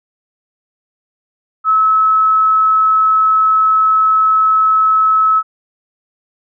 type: tone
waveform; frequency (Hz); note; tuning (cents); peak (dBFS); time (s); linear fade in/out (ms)
sine; 1295; E6; -31; -8; 1.64-5.43; 50
effects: none